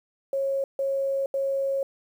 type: tone bursts at uneven times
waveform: sine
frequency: 546 Hz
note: C#5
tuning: 26 cents flat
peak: -23 dBFS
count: 3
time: 0.33-0.64 / 0.79-1.26 / 1.34-1.83 s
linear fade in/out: 2 ms
effects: 9-bit